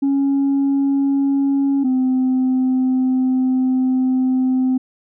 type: tone pair in turn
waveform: sine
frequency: 276.6 / 257.9 Hz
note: C#4 / C4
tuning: -4 / -25 cents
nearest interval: minor second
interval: 121 cents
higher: first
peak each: -12 dBFS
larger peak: neither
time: 0.02-1.84 / 1.84-4.78 s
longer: second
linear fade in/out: 10 ms
effects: tanh soft clip ceiling -12 dBFS